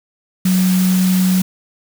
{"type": "tone in noise", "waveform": "sine", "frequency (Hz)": 185, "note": "F#3", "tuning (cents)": 0, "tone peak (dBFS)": -11, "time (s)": [0.45, 1.42], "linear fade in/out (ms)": 5, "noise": "white", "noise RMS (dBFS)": -25, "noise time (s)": [0.45, 1.42], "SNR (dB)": 11, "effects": []}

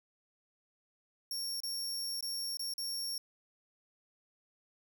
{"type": "tone with dropouts", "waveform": "sawtooth", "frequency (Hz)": 5510, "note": "F8", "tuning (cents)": -24, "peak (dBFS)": -33, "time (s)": [1.31, 3.18], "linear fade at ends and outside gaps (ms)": 2, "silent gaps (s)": [[1.604, 1.634], [2.208, 2.226], [2.571, 2.594], [2.738, 2.78]], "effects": []}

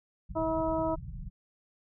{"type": "low-pass noise", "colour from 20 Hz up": "pink", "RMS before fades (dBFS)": -40, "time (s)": [0.29, 1.3], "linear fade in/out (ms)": 10, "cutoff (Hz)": 190, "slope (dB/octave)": 96}
{"type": "harmonic tone", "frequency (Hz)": 321.8, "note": "E4", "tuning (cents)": -42, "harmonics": [1, 2, 3, 4], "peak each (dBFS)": [-32, -30, -34, -40], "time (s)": [0.35, 0.96], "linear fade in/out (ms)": 20}
{"effects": []}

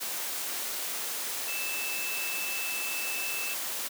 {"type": "tone in noise", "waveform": "sine", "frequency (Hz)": 2637, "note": "E7", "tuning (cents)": 0, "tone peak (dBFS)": -34, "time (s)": [1.47, 3.55], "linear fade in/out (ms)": 20, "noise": "white", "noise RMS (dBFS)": -34, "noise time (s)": [0, 3.89], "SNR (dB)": -3, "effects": ["high-pass 300 Hz 12 dB/octave"]}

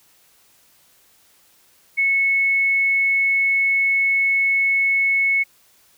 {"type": "tone", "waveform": "sine", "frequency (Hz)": 2200, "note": "C#7", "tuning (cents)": -14, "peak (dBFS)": -15, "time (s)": [1.97, 5.44], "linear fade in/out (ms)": 20, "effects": ["white hiss -56 dBFS RMS until 5.97 s"]}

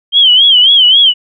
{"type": "tone with vibrato", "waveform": "sine", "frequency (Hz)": 3136, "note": "G7", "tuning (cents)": 0, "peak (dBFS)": -3, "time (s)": [0.12, 1.14], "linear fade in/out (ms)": 50, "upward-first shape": "sine", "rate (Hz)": 3.7, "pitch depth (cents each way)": 120, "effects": []}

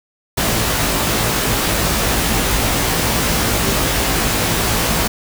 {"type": "noise with comb filter", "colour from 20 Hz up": "pink", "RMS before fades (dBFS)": -17, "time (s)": [0.37, 5.08], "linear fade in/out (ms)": 10, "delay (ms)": 18, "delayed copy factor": 0.7, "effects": []}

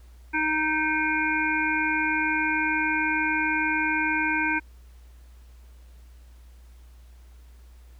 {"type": "harmonic tone with a mistuned harmonic", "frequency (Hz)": 311.1, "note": "D#4", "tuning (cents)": 0, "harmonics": [1, 3, 5, 7, 8], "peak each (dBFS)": [-29, -29, -26, -31, -29], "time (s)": [0.33, 4.6], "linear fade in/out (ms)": 20, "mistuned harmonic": 8, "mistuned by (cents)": -58, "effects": ["added 60 Hz sine -46 dBFS peak until 7.99 s", "pink hiss -62 dBFS RMS until 7.99 s"]}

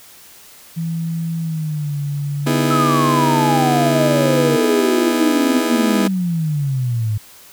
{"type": "tone with pitch glide", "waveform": "sine", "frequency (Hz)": [164.81, 143.48], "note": ["E3", "D3"], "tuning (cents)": [0, -40], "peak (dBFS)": -19, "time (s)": [0.76, 4.57], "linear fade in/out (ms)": 20, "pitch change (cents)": -240, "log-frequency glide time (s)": [1.41, 1.97]}
{"type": "chord", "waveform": "35% pulse", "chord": "E major seventh", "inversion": "second", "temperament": "just", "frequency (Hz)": [247.2, 309, 329.6, 412], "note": ["B3", "D#4", "E4", "G#4"], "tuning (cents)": [2, -12, 0, -14], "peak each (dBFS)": [-17, -21, -20, -23], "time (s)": [2.46, 6.08], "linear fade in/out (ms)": 10}
{"type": "exponential sweep", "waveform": "sine", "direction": "down", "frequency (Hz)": [1318.5, 103.83], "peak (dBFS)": -16, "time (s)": [2.7, 7.18], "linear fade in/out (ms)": 10}
{"effects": ["white hiss -43 dBFS RMS until 7.52 s"]}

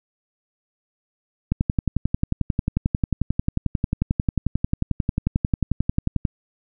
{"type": "click train", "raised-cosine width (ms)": 5, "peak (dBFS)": -7, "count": 54, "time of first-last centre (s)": [1.52, 6.252], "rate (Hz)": 11.2, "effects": []}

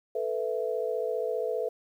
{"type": "chord", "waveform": "sine", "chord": "A suspended second", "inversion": "none", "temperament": "just", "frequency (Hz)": [440, 495, 660], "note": ["A4", "B4", "E5"], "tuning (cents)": [0, 4, 2], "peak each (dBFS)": [-31, -31, -34], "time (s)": [0.15, 1.69], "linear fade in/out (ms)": 5, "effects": ["10-bit"]}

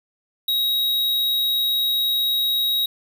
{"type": "tone", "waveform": "square", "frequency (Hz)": 3809, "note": "A#7", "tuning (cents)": 37, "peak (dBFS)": -19, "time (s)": [0.48, 2.86], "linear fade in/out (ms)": 5, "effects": []}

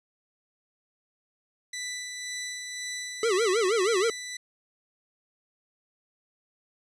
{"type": "tone with tremolo", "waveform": "15% pulse", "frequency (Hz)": 1984, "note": "B6", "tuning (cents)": 7, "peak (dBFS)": -26, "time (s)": [1.73, 4.37], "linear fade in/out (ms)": 5, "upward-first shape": "sine", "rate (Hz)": 1.9, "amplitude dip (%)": 35}
{"type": "tone with vibrato", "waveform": "square", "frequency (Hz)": 412.7, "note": "G#4", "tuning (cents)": -11, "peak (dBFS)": -23, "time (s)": [3.23, 4.1], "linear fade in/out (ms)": 2, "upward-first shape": "sine", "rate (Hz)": 6.3, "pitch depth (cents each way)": 230}
{"effects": ["resampled to 22050 Hz"]}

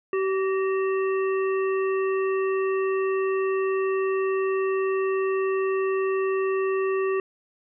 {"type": "harmonic tone with a mistuned harmonic", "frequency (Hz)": 384.1, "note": "G4", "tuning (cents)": -35, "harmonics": [1, 3, 5, 7], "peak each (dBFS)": [-22, -32, -36, -39], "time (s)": [0.13, 7.2], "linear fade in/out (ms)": 2, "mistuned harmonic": 5, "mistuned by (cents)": -57, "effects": []}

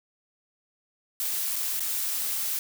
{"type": "noise with dropouts", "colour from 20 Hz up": "blue", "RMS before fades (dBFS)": -29, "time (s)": [1.2, 2.59], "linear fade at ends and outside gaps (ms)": 1, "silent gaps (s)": [[1.558, 1.562], [1.796, 1.804]], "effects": []}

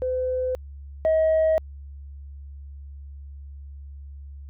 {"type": "tone pair in turn", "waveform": "sine", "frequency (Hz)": [510, 635.7], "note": ["C5", "D#5"], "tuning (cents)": [-44, 37], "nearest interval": "major third", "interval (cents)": 381, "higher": "second", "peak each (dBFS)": [-22, -15], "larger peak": "second", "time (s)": [[0.02, 0.55], [1.05, 1.58]], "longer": "neither", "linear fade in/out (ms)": 0, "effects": ["tanh soft clip ceiling -15 dBFS", "added 70 Hz sine -37 dBFS peak until 4.49 s"]}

